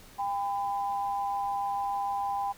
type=tone pair together; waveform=sine; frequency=800 / 1006.7 Hz; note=G5 / B5; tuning=+35 / +33 cents; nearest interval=major third; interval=398 cents; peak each=-29 / -34 dBFS; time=0.18-2.53 s; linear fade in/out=20 ms; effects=pink hiss -53 dBFS RMS until 2.57 s